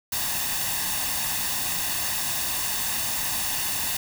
white noise with comb filter, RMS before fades -27 dBFS, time 0.12-3.97 s, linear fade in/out 5 ms, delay 1.1 ms, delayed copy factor +0.6, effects none

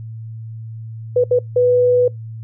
sine tone bursts at uneven times, 493.9 Hz, B4, in tune, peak -10 dBFS, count 3, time 1.16-1.24 / 1.31-1.39 / 1.56-2.08 s, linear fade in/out 5 ms, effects noise-tail reverb RT60 0.2 s tail -26 dB re dry + added 112 Hz sine -28 dBFS peak until 2.43 s

